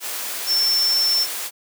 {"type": "tone in noise", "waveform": "sine", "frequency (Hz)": 5390, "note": "E8", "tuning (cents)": 38, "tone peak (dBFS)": -16, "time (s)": [0.46, 1.27], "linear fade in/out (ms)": 50, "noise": "white", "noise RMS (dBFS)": -28, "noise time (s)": [0, 1.51], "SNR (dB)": 9, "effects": ["high-pass 400 Hz 12 dB/octave"]}